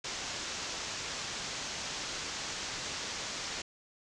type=low-pass noise; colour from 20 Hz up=white; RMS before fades=-39 dBFS; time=0.04-3.62 s; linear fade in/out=5 ms; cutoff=7000 Hz; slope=48 dB/octave; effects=none